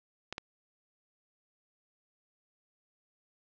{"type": "clicks", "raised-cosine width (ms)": 0.2, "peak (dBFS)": -19, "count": 2, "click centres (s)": [0.326, 0.381], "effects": ["low-pass 5000 Hz 12 dB/octave"]}